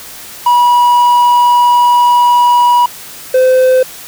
triangle tone pair in turn, 970 / 514.4 Hz, B5 / C5, -31 / -30 cents, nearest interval major seventh, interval 1099 cents, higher first, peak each -3 dBFS, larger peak neither, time 0.46-2.86 / 3.34-3.83 s, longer first, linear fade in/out 5 ms, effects white hiss -30 dBFS RMS until 4.07 s

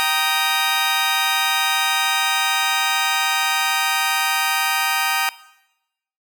15% pulse chord, Eb major, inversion first, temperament just, 777.8 / 933.4 / 1244.5 Hz, G5 / Bb5 / Eb6, -14 / +2 / 0 cents, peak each -16 dBFS, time 0-5.29 s, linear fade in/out 0 ms, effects noise-tail reverb RT60 0.9 s tail -18 dB re dry

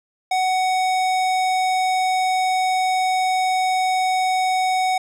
sine tone with hard clipping, 746 Hz, F#5, 14 cents sharp, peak -19 dBFS, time 0.31-4.98 s, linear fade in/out 5 ms, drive 17 dB, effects none

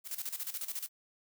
blue noise with tremolo, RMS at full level -37 dBFS, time 0.04-0.89 s, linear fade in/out 50 ms, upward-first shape square, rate 14 Hz, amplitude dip 75%, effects none

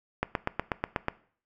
click train, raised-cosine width 0.5 ms, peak -11 dBFS, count 8, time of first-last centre 0.23-1.084 s, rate 8.2 Hz, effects noise-tail reverb RT60 0.5 s tail -19 dB re dry

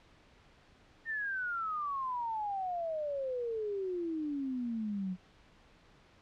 sine exponential sweep, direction down, 1836 to 179.2 Hz, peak -33 dBFS, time 1.05-5.17 s, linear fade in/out 50 ms, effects pink hiss -62 dBFS RMS until 6.21 s + low-pass 4000 Hz 12 dB/octave

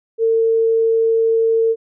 sine tone, 452.1 Hz, A4, 47 cents sharp, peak -12 dBFS, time 0.18-1.76 s, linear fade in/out 50 ms, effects none

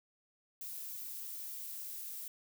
violet noise, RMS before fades -44 dBFS, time 0.61-2.28 s, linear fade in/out 2 ms, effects none

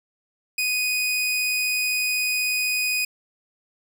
sawtooth tone, 2489 Hz, D#7, in tune, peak -18 dBFS, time 0.58-3.05 s, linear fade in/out 5 ms, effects none

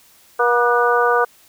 harmonic tone with a mistuned harmonic, 240 Hz, B3, 49 cents flat, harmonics 2 / 3 / 4 / 5 / 6, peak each -17 / -21 / -21 / -19 / -20 dBFS, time 0.39-1.25 s, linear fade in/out 10 ms, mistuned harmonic 6, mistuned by +45 cents, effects white hiss -51 dBFS RMS until 1.48 s

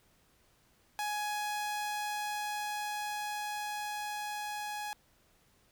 sawtooth tone with level ramp, 836 Hz, G#5, 11 cents sharp, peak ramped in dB -29 to -33 dBFS, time 0.99-4.93 s, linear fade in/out 0 ms, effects pink hiss -68 dBFS RMS until 5.71 s

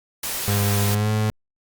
white noise, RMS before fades -27 dBFS, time 0.23-0.95 s, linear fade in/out 5 ms
35% pulse tone with pitch glide, 101.7 to 107.69 Hz, G#2 to A2, -36 to -37 cents, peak -17 dBFS, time 0.48-1.3 s, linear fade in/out 0 ms, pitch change +99 cents, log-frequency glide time 0.86-1.11 s
effects Opus 48 kbps

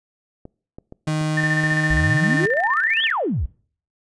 clicks, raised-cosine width 2 ms, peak -24 dBFS, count 8, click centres 0.454 / 0.785 / 0.924 / 1.085 / 1.213 / 1.437 / 1.639 / 1.72 s
35% pulse tone, 154.7 Hz, D#3, 10 cents flat, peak -18 dBFS, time 1.07-2.46 s, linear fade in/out 5 ms
sine tone with tremolo, 1797 Hz, A6, 36 cents sharp, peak -18 dBFS, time 1.37-3.12 s, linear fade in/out 5 ms, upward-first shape square, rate 15 Hz, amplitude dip 60%
sine exponential two-way sweep, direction up then down, 51.91 to 3487 to 51.91 Hz, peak -19 dBFS, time 1.9-3.46 s, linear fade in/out 5 ms, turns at 3.04 s
effects noise-tail reverb RT60 0.5 s tail -24 dB re dry + resampled to 22050 Hz

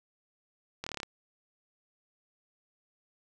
slowing click train, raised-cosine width 0.2 ms, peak -19 dBFS, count 8, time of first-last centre 0.84-1.032 s, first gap 25 ms, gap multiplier 1.03, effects none

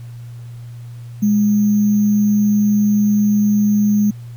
sine tone with sample-and-hold, 207.7 Hz, G#3, in tune, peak -11 dBFS, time 1.22-4.11 s, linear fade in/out 10 ms, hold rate 6300 Hz, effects added 119 Hz sine -30 dBFS peak until 4.36 s + pink hiss -51 dBFS RMS until 4.36 s

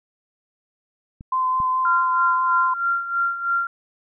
clicks, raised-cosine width 5 ms, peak -25 / -23 dBFS, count 2, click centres 1.209 / 1.602 s
sine tone with vibrato, 1030 Hz, C6, 28 cents flat, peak -18 dBFS, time 1.32-2.74 s, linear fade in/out 5 ms, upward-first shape sine, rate 4.7 Hz, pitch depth 11 cents each way
sine tone with tremolo, 1382 Hz, F6, 19 cents flat, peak -17 dBFS, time 1.85-3.67 s, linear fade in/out 2 ms, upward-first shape sine, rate 3.1 Hz, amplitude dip 70%
effects none

